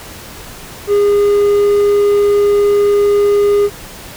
triangle tone, 408.5 Hz, G#4, 29 cents flat, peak -6 dBFS, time 0.87-3.7 s, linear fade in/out 50 ms, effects pink hiss -32 dBFS RMS until 4.16 s

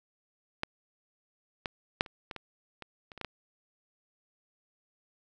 clicks, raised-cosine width 0.3 ms, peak -14 / -17 / -8 / -30 / -23 / -24 / -26 / -30 / -29 / -20 / -19 dBFS, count 11, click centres 0.634 / 1.658 / 2.009 / 2.062 / 2.312 / 2.363 / 2.823 / 3.118 / 3.177 / 3.213 / 3.247 s, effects none

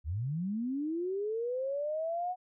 sine linear sweep, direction up, 67.4 to 740 Hz, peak -31 dBFS, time 0.04-2.36 s, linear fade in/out 50 ms, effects none

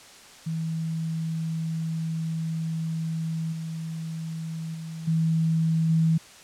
sine tone with level steps, 162 Hz, E3, 30 cents flat, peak -26 / -30 / -33 / -20 / -18 dBFS, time 0.46-6.18 s, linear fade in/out 10 ms, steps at 3.52 / 4.74 / 5.07 / 5.89 s, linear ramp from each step 10 ms, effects white hiss -48 dBFS RMS until 6.43 s + low-pass 8000 Hz 12 dB/octave

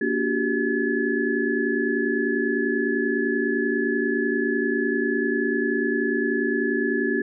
sine tone cluster, 234.5 / 287.6 / 364.2 / 394.3 / 1711 Hz, A#3 / D4 / F#4 / G4 / A6, +11 / -36 / -27 / +10 / -49 cents, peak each -27 dBFS, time 0.01-7.22 s, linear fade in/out 5 ms, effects none

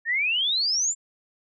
sine exponential sweep, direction up, 1773 to 7459 Hz, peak -21 dBFS, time 0.05-0.95 s, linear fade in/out 50 ms, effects none

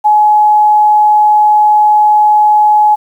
sine tone, 845 Hz, G#5, 30 cents sharp, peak -4 dBFS, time 0.04-2.96 s, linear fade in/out 20 ms, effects 7-bit

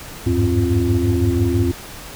sine tone cluster, 82.4 / 97.9 / 103.9 / 264.6 / 347.3 Hz, E2 / G2 / G#2 / C4 / F4, 0 / -2 / +1 / +20 / -10 cents, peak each -20 dBFS, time 0.26-1.72 s, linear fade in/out 10 ms, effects tanh soft clip ceiling -6 dBFS + pink hiss -35 dBFS RMS until 2.15 s

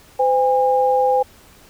sine tone pair together, 511 / 811.8 Hz, C5 / G#5, -41 / -40 cents, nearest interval minor sixth, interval 801 cents, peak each -16 dBFS, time 0.19-1.23 s, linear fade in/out 10 ms, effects pink hiss -48 dBFS RMS until 1.69 s

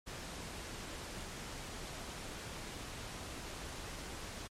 pink noise, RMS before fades -45 dBFS, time 0.06-4.48 s, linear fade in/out 20 ms, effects low-pass 9000 Hz 12 dB/octave + MP3 64 kbps

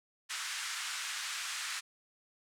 pink band-pass noise, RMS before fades -39 dBFS, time 0.29-1.81 s, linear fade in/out 20 ms, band 1300 to 9100 Hz, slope 24 dB/octave, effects none

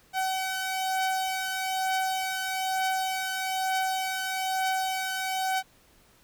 sawtooth beating tone pair, 757 / 758.1 Hz, F#5 / F#5, +39 / +42 cents, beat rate 1.1 Hz, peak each -30 / -24 dBFS, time 0.13-5.63 s, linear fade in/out 50 ms, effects pink hiss -60 dBFS RMS until 6.23 s

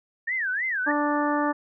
sine tone with vibrato, 1760 Hz, A6, in tune, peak -24 dBFS, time 0.27-0.92 s, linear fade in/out 10 ms, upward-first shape sine, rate 3.2 Hz, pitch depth 290 cents each way
harmonic tone, 293.7 Hz, D4, in tune, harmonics 1 / 2 / 3 / 4 / 5 / 6, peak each -25 / -29 / -28 / -29 / -35 / -33 dBFS, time 0.86-1.53 s, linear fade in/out 20 ms
effects none

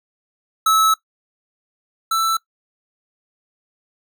square tone pair in turn, 1300 / 1325 Hz, E6 / E6, -24 / +9 cents, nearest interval unison, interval 33 cents, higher second, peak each -13 / -17 dBFS, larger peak first, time 0.66-0.94 / 2.11-2.37 s, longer first, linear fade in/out 5 ms, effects noise-tail reverb RT60 0.1 s tail -19 dB re dry

